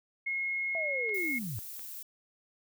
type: tone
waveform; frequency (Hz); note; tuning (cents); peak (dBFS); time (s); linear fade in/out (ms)
sine; 2162; C#7; -44; -30; 0.26-1.39; 10
type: linear sweep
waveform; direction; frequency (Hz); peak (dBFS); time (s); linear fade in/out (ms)
sine; down; 675 to 92.5; -35; 0.75-1.59; 0
type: clicks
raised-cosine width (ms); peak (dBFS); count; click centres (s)
0.3; -35; 2; 1.093 / 1.794
type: noise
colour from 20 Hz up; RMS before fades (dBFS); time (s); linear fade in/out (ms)
violet; -43; 1.14-2.03; 5
effects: none